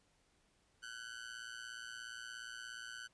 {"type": "tone with amplitude modulation", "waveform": "sawtooth", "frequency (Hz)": 1507, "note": "F#6", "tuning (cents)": 31, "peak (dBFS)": -39, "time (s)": [0.82, 3.08], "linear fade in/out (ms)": 20, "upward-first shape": "sine", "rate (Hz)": 117, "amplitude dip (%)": 85, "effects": ["pink hiss -74 dBFS RMS until 3.13 s", "resampled to 22050 Hz"]}